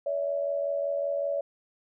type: tone pair together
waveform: sine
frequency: 568 / 653.3 Hz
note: C#5 / E5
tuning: +42 / -16 cents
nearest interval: major second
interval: 242 cents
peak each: -27 / -33 dBFS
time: 0.06-1.41 s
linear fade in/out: 5 ms
effects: none